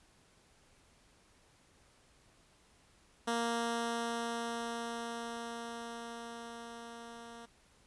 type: tone with level ramp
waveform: 10% pulse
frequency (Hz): 233.1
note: A#3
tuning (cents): 0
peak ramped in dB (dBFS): -23 to -40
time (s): 3.27-7.46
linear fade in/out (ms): 10
effects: pink hiss -66 dBFS RMS until 7.86 s + resampled to 24000 Hz

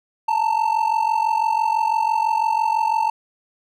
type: ring-modulated tone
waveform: triangle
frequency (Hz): 893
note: A5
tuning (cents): +25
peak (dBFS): -12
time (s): 0.28-3.1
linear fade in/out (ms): 5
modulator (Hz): 23
effects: none

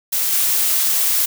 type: noise with level steps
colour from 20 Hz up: blue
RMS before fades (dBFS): -19 / -17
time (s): 0.12-1.26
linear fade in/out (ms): 10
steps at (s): 0.32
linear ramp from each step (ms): 5
effects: none

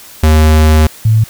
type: tone pair in turn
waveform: square / sine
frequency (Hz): 77.78 / 110.33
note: D#2 / A2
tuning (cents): 0 / +5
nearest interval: tritone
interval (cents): 605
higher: second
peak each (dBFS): -5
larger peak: neither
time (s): 0.23-0.87 / 1.05-1.24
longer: first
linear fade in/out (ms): 5
effects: white hiss -35 dBFS RMS until 1.29 s

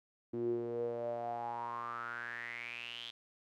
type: tone with band-pass filter sweep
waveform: sawtooth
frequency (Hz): 118.2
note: A#2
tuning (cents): +24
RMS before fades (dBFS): -40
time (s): 0.33-3.11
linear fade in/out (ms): 10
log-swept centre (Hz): 310 to 3400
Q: 8.9
effects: none

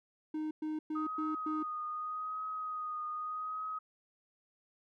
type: tone bursts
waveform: triangle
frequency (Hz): 309.4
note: D#4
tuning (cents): -10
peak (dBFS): -32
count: 5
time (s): 0.34-1.63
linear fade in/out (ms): 5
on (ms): 170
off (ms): 110
type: tone with vibrato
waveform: sine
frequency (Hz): 1249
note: D#6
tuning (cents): +6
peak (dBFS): -36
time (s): 0.95-3.79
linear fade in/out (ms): 10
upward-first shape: triangle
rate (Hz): 0.83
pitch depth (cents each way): 30
effects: none

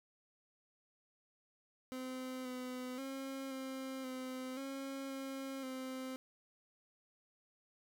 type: tone with pitch steps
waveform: 30% pulse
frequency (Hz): 257.5 / 252.7 / 269.3 / 264.4 / 257.7 / 271.7 / 269.5 / 260.2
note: C4 / B3 / C#4 / C4 / C4 / C#4 / C#4 / C4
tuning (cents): -28 / +40 / -50 / +18 / -26 / -35 / -49 / -9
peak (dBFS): -39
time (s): 1.92-6.16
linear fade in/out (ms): 0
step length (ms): 530
effects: none

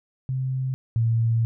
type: tone pair in turn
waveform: sine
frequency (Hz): 130.81 / 114.54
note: C3 / A#2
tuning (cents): 0 / -30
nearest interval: major second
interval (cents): 230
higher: first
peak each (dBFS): -23 / -18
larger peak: second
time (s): 0.29-0.74 / 0.96-1.45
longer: second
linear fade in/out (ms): 0
effects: none

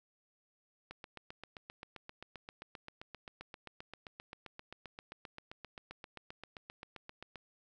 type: click train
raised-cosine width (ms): 0.3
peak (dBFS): -30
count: 50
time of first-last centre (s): 0.91-7.357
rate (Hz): 7.6
effects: none

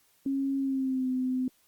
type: tone with pitch glide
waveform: sine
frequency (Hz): 272.9 to 256.1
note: C#4 to C4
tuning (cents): -27 to -37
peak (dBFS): -26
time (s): 0.26-1.48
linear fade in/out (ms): 2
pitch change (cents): -110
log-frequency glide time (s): 0.58-1.09
effects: white hiss -66 dBFS RMS until 1.67 s + Opus 48 kbps

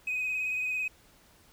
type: tone with vibrato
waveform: triangle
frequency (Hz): 2515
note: D#7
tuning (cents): +18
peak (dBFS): -26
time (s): 0.07-0.88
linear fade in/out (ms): 5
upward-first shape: sine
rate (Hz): 18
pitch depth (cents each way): 26
effects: tanh soft clip ceiling -25 dBFS + pink hiss -60 dBFS RMS until 1.52 s

